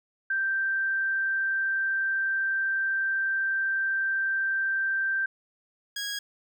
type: tone pair in turn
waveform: sine / 15% pulse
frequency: 1568 / 1647.2 Hz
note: G6 / G#6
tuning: 0 / -15 cents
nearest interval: minor second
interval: 85 cents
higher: second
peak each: -24 dBFS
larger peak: neither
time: 0.3-5.26 / 5.96-6.19 s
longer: first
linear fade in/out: 5 ms
effects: none